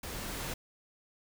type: noise with level ramp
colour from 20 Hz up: pink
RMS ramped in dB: -41 to -37 dBFS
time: 0.03-0.54 s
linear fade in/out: 5 ms
effects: none